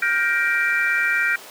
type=chord; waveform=sine; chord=G minor seventh; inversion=third; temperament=just; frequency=1411.2 / 1568 / 1881.6 / 2352 Hz; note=F6 / G6 / Bb6 / D7; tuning=+18 / 0 / +16 / +2 cents; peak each=-23 dBFS; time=0.02-1.36 s; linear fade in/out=5 ms; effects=pink hiss -39 dBFS RMS until 1.5 s + high-pass 400 Hz 12 dB/octave